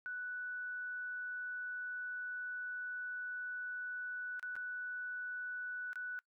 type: tone with dropouts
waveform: sine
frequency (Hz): 1483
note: F#6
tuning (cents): +4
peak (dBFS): -39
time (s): 0.06-6.19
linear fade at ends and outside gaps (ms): 0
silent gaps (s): 4.395-4.428 / 4.555-4.564 / 5.931-5.957
effects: noise-tail reverb RT60 0.1 s tail -23 dB re dry